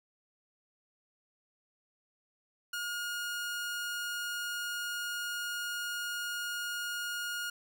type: tone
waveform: sawtooth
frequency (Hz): 1430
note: F6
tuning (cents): +41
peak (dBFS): -31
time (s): 2.73-7.5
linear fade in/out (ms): 5
effects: none